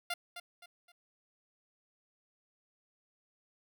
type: tone with echo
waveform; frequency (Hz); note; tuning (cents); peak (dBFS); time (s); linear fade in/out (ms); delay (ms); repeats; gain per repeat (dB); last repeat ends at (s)
10% pulse; 698.5; F5; 0; -25; 0.1-0.14; 5; 260; 3; -9; 0.92
effects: none